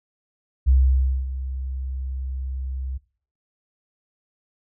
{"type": "tone with ADSR envelope", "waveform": "sine", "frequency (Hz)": 65.5, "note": "C2", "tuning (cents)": 2, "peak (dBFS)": -11, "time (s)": [0.66, 2.98], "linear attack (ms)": 26, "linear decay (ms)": 570, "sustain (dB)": -15, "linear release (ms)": 13, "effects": ["noise-tail reverb RT60 0.5 s tail -22 dB re dry", "tanh soft clip ceiling -8 dBFS"]}